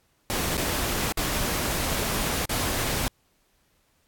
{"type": "noise with dropouts", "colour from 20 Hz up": "pink", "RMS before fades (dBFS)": -27, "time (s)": [0.3, 3.08], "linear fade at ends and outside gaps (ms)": 0, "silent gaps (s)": [[0.57, 0.577], [1.123, 1.173], [2.454, 2.494]], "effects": ["pink hiss -67 dBFS RMS until 4.07 s", "AAC 64 kbps"]}